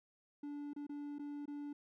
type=tone with dropouts; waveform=triangle; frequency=290 Hz; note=D4; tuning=22 cents flat; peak=-40 dBFS; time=0.43-1.73 s; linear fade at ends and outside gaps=5 ms; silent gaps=0.734-0.762 / 0.868-0.893 / 1.185-1.193 / 1.457-1.478 s; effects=none